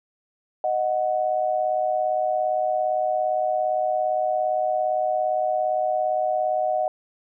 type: tone pair together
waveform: sine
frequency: 621 / 738.5 Hz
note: D#5 / F#5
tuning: -3 / -3 cents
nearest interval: minor third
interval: 300 cents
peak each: -23 dBFS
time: 0.64-6.88 s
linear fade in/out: 2 ms
effects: none